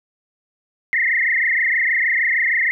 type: tone with frequency modulation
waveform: sine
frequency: 1975.5 Hz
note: B6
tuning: in tune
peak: -15 dBFS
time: 0.93-2.71 s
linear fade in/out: 0 ms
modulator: 26.4 Hz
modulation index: 6
effects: none